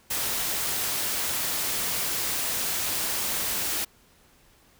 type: noise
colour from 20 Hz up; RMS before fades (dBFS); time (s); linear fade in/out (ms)
white; -28; 0.1-3.85; 10
effects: pink hiss -59 dBFS RMS until 4.79 s